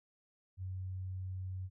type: tone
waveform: sine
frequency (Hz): 93.3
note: F#2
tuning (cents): +15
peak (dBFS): -38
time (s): 0.57-1.7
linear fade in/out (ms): 50
effects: none